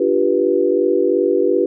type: chord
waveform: sine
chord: G dominant seventh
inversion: second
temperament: equal with one note detuned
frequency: 293.7 / 349.2 / 392 / 489.6 Hz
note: D4 / F4 / G4 / B4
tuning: 0 / 0 / 0 / -15 cents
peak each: -22 / -18 / -17 / -18 dBFS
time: 0-1.66 s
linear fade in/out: 5 ms
effects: none